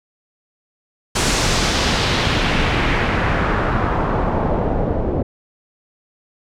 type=noise with low-pass filter sweep; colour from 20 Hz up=pink; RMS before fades=-18 dBFS; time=1.15-5.23 s; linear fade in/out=10 ms; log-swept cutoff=7800 to 490 Hz; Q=1.3; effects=none